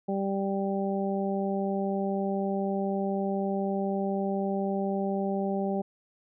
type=harmonic tone; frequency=196 Hz; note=G3; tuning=in tune; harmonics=1 / 2 / 3 / 4; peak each=-29 / -32 / -34 / -35 dBFS; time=0.08-5.82 s; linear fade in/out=10 ms; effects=none